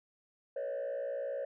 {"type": "tone with frequency modulation", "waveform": "sine", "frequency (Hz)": 554.4, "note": "C#5", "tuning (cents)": 0, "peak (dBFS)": -32, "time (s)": [0.56, 1.45], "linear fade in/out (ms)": 5, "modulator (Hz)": 61, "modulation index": 0.93, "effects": ["tanh soft clip ceiling -33 dBFS"]}